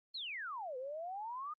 sine exponential two-way sweep, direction down then up, 4435 to 493.9 to 1256 Hz, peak -40 dBFS, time 0.14-1.54 s, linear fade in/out 10 ms, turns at 0.77 s, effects Opus 32 kbps

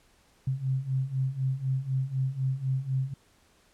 sine beating tone pair, 130 / 134 Hz, C3 / C3, -11 / +42 cents, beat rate 4 Hz, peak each -31 / -28 dBFS, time 0.47-3.14 s, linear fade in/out 5 ms, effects pink hiss -63 dBFS RMS until 3.73 s + low-pass 11000 Hz 12 dB/octave

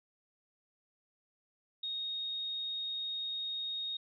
sine tone, 3729 Hz, A#7, in tune, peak -35 dBFS, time 1.83-3.97 s, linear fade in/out 5 ms, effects none

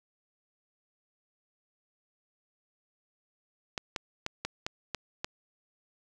clicks, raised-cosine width 0.2 ms, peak -15 dBFS, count 7, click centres 3.778 / 3.962 / 4.264 / 4.45 / 4.665 / 4.947 / 5.245 s, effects none

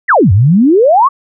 sine exponential two-way sweep, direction down then up, 2093 to 88 to 1176 Hz, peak -4 dBFS, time 0.08-1.09 s, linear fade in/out 20 ms, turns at 0.32 s, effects none

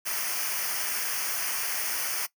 white noise with comb filter, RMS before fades -30 dBFS, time 0.05-2.27 s, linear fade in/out 20 ms, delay 0.26 ms, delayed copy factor -0.8, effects noise-tail reverb RT60 0.1 s tail -19 dB re dry

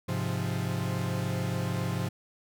45% pulse chord, F minor, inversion first, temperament equal, 103.83 / 130.81 / 174.61 Hz, Ab2 / C3 / F3, 0 / 0 / 0 cents, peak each -33 dBFS, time 0.08-2.09 s, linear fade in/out 10 ms, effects none

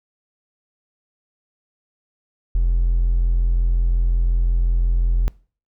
triangle tone with hard clipping, 42.79 Hz, F1, 35 cents flat, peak -14 dBFS, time 2.55-5.28 s, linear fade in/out 0 ms, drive 2 dB, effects noise-tail reverb RT60 0.4 s tail -23 dB re dry

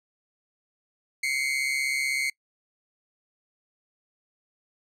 40% pulse tone pair together, 2093 / 2229 Hz, C7 / C#7, 0 / +9 cents, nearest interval minor second, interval 109 cents, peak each -27 dBFS, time 1.23-2.3 s, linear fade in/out 5 ms, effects noise-tail reverb RT60 0.1 s tail -25 dB re dry + low-pass 11000 Hz 12 dB/octave

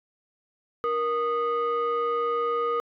sine tone pair together, 470 / 1236 Hz, A#4 / D#6, +14 / -12 cents, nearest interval octave + perfect fourth, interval 1674 cents, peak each -24 / -24 dBFS, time 0.84-2.8 s, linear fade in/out 0 ms, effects tanh soft clip ceiling -20 dBFS

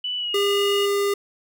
sine tone with pitch glide, 2973 to 2868 Hz, F#7 to F7, +8 to +45 cents, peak -24 dBFS, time 0.04-0.86 s, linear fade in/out 5 ms, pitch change -63 cents, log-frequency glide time 0.17-0.32 s
square tone, 402.9 Hz, G4, 48 cents sharp, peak -20 dBFS, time 0.34-1.14 s, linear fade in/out 5 ms
effects none

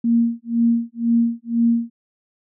sine tone with tremolo, 233.1 Hz, A#3, in tune, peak -12 dBFS, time 0.04-1.9 s, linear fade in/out 5 ms, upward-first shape sine, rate 2 Hz, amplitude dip 100%, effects none

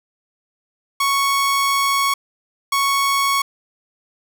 sawtooth tone pair in turn, 1108.7 / 1108.7 Hz, C#6 / C#6, 0 / 0 cents, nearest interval unison, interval 0 cents, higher neither, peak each -12 dBFS, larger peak neither, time 1-2.14 / 2.72-3.42 s, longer first, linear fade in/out 5 ms, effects none

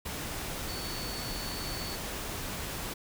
sine tone in noise, 4462 Hz, C#8, 11 cents sharp, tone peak -41 dBFS, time 0.68-1.96 s, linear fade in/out 10 ms, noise pink, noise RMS -37 dBFS, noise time 0.05-2.94 s, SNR -7 dB, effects none

